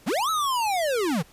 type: linear two-way sweep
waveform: square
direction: up then down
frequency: 135.4 to 1318.5 to 135.4 Hz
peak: -23 dBFS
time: 0.06-1.23 s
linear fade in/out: 20 ms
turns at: 0.3 s
effects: pink hiss -54 dBFS RMS until 1.32 s + resampled to 32000 Hz